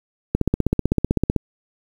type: click train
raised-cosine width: 3 ms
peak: -4 dBFS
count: 17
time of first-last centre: 0.35-1.363 s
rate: 15.8 Hz
effects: 7-bit